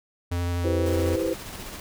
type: tone with vibrato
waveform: square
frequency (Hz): 87.31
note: F2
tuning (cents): 0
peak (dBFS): -25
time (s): 0.31-1.16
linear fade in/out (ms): 10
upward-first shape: triangle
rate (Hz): 12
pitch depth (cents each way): 14
type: chord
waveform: sine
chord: C major seventh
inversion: first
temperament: equal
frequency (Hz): 329.6 / 392 / 493.9 / 523.3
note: E4 / G4 / B4 / C5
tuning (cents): 0 / 0 / 0 / 0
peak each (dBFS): -27 / -30 / -30 / -29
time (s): 0.64-1.34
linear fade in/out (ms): 10
type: noise with tremolo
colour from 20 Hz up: pink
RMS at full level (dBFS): -37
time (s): 0.86-1.8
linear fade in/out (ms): 2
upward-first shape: square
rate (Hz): 15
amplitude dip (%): 25
effects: none